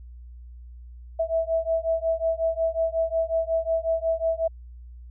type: beating tone pair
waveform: sine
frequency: 652 / 657.5 Hz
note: E5 / E5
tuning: -19 / -5 cents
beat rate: 5.5 Hz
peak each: -25 dBFS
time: 1.19-4.48 s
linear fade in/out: 10 ms
effects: added 60 Hz sine -40 dBFS peak until 5.1 s